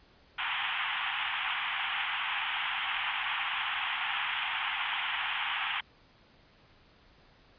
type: band-pass noise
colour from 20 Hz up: white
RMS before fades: -33 dBFS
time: 0.38-5.81 s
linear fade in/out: 10 ms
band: 760 to 3300 Hz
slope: 96 dB/octave
effects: pink hiss -61 dBFS RMS until 7.58 s + resampled to 11025 Hz